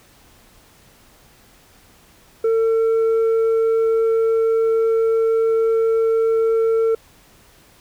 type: tone with tanh clipping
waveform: triangle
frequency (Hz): 450.6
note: A4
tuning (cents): +41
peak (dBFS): -15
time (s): 2.44-6.95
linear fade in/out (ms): 5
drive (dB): 8
effects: pink hiss -51 dBFS RMS until 7.8 s